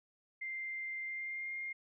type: tone with pitch glide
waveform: sine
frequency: 2093 to 2121 Hz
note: C7 to C7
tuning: 0 to +23 cents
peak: -38 dBFS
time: 0.41-1.73 s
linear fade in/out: 10 ms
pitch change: +23 cents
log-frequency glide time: 1.03-1.53 s
effects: none